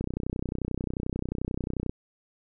click train, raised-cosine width 3 ms, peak -17 dBFS, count 60, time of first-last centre 0.01-1.895 s, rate 31.3 Hz, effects none

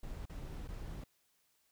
brown noise with dropouts, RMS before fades -44 dBFS, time 0.03-1.04 s, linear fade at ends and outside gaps 5 ms, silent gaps 0.257-0.295 / 0.677-0.686 s, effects white hiss -75 dBFS RMS until 1.71 s

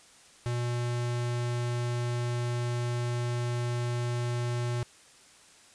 square tone, 120.7 Hz, B2, 39 cents flat, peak -29 dBFS, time 0.46-4.83 s, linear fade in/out 0 ms, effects white hiss -56 dBFS RMS until 5.74 s + resampled to 22050 Hz

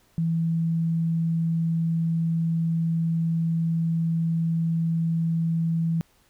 sine tone, 164.81 Hz, E3, in tune, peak -21 dBFS, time 0.18-6.01 s, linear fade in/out 0 ms, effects pink hiss -62 dBFS RMS until 6.29 s

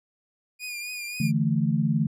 sawtooth tone with vibrato, 2438 Hz, D#7, 36 cents flat, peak -29 dBFS, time 0.59-1.32 s, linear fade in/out 50 ms, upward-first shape triangle, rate 3.8 Hz, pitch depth 47 cents each way
sine chord, D suspended second, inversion none, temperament just, 146.83 / 165.19 / 220.2 Hz, D3 / E3 / A3, 0 / +4 / +2 cents, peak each -25 dBFS, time 1.2-2.07 s, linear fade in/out 5 ms
effects resampled to 32000 Hz

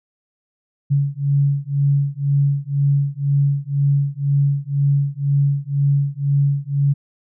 sine beating tone pair, 140 / 142 Hz, C#3 / C#3, +18 / +42 cents, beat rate 2 Hz, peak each -18 dBFS, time 0.9-6.94 s, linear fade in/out 20 ms, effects none

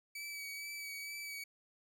sawtooth tone with vibrato, 2286 Hz, D7, 47 cents flat, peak -39 dBFS, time 0.15-1.44 s, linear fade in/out 5 ms, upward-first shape sine, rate 2.2 Hz, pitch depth 22 cents each way, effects none

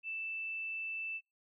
sine tone, 2648 Hz, E7, 7 cents sharp, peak -37 dBFS, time 0.03-1.21 s, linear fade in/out 50 ms, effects noise-tail reverb RT60 0.2 s tail -23 dB re dry

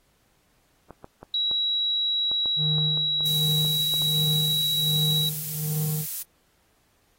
clicks, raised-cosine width 1 ms, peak -26 dBFS, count 12, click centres 0.907 / 1.044 / 1.23 / 1.513 / 2.315 / 2.458 / 2.783 / 2.974 / 3.207 / 3.649 / 3.939 / 4.02 s
sine tone, 3882 Hz, B7, 31 cents flat, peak -22 dBFS, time 1.34-5.29 s, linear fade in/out 2 ms
triangle tone with tremolo, 153.5 Hz, D#3, 23 cents flat, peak -22 dBFS, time 2.56-6.06 s, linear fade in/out 50 ms, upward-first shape sine, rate 1.3 Hz, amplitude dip 85%
violet noise, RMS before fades -30 dBFS, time 3.25-6.23 s, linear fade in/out 10 ms
effects pink hiss -66 dBFS RMS until 7.18 s + AAC 48 kbps

